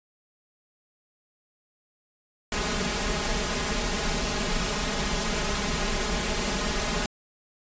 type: noise with comb filter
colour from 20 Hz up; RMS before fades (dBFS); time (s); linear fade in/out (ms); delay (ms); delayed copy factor
pink; -27; 2.52-7.06; 2; 4.8; +0.9
effects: resampled to 16000 Hz